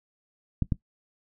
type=clicks; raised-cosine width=5 ms; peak=-12 dBFS; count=2; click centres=0.623 / 0.722 s; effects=noise-tail reverb RT60 0.1 s tail -17 dB re dry